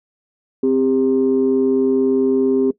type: tone pair together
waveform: sine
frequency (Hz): 261.6 / 399.2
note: C4 / G4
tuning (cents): 0 / +32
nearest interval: perfect fifth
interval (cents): 732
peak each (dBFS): -15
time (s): 0.63-2.71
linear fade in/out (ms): 5
effects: noise-tail reverb RT60 0.1 s tail -18 dB re dry + tanh soft clip ceiling -7 dBFS